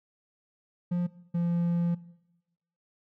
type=tone pair in turn; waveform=triangle; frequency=176 / 171.88 Hz; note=F3 / F3; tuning=+14 / -27 cents; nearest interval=unison; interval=41 cents; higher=first; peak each=-23 dBFS; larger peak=neither; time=0.91-1.07 / 1.34-1.95 s; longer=second; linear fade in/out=10 ms; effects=noise-tail reverb RT60 1.0 s tail -20 dB re dry